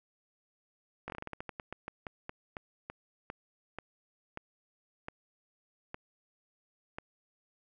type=slowing click train; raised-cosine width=0.5 ms; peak=-24 dBFS; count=23; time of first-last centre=1.08-6.985 s; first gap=19 ms; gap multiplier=1.21; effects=none